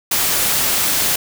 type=noise; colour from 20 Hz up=white; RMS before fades=-17 dBFS; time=0.11-1.16 s; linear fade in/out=5 ms; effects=none